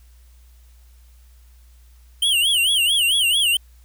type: tone with vibrato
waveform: square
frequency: 3040 Hz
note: F#7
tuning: 46 cents sharp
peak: -16 dBFS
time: 2.22-3.57 s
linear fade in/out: 5 ms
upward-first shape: sine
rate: 4.5 Hz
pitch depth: 180 cents each way
effects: added 60 Hz sine -46 dBFS peak until 3.84 s + white hiss -60 dBFS RMS until 3.84 s